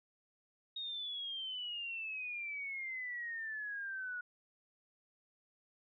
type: exponential sweep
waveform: sine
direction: down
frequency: 3750 to 1449 Hz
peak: -39 dBFS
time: 0.76-4.21 s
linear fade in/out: 5 ms
effects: none